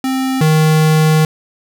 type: tone pair in turn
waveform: square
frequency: 262.8 / 156.26 Hz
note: C4 / D#3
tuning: +8 / +8 cents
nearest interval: major sixth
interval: 900 cents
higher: first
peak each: -15 / -9 dBFS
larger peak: second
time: 0.04-0.41 / 0.41-1.25 s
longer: second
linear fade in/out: 2 ms
effects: none